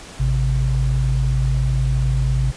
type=tone pair together; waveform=sine; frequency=53.74 / 130.81 Hz; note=A1 / C3; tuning=-40 / 0 cents; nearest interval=octave + minor third; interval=1540 cents; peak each=-18 dBFS; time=0.19-2.52 s; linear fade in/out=20 ms; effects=pink hiss -38 dBFS RMS until 2.56 s + resampled to 22050 Hz